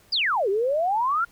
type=exponential two-way sweep; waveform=sine; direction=down then up; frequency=5110 to 377.2 to 1433 Hz; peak=-20 dBFS; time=0.12-1.25 s; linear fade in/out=10 ms; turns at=0.49 s; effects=pink hiss -57 dBFS RMS until 1.31 s